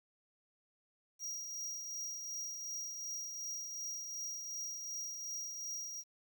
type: tone with tremolo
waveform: square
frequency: 5710 Hz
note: F8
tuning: 37 cents sharp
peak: -39 dBFS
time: 1.19-6.04 s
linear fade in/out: 50 ms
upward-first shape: triangle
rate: 2.7 Hz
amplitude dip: 40%
effects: 11-bit